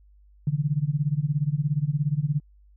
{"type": "tone with tremolo", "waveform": "sine", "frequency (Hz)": 146.83, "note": "D3", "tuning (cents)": 0, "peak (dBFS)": -18, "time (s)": [0.47, 2.4], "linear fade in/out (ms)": 2, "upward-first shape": "sine", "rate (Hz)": 17, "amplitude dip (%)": 90, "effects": ["added 50 Hz sine -52 dBFS peak until 2.76 s"]}